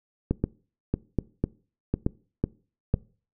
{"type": "two click trains", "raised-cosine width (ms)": 3, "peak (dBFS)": [-10, -10], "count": [6, 4], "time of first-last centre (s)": [[0.44, 2.94], [0.31, 2.942]], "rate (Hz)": [2, 1.14], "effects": ["noise-tail reverb RT60 0.4 s tail -22 dB re dry"]}